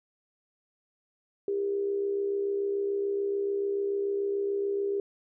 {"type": "tone with amplitude modulation", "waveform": "sine", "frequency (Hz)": 400, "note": "G4", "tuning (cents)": 35, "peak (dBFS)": -24, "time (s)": [1.48, 5], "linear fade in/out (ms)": 2, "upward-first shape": "sine", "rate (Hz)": 66.9, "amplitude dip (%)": 50, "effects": []}